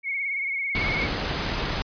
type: tone with vibrato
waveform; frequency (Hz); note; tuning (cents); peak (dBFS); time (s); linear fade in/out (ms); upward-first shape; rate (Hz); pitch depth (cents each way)
sine; 2200; C#7; -14; -25; 0.03-1.09; 50; triangle; 18; 62
type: noise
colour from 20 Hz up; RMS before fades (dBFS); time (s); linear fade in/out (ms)
pink; -27; 0.75-1.82; 0
effects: resampled to 11025 Hz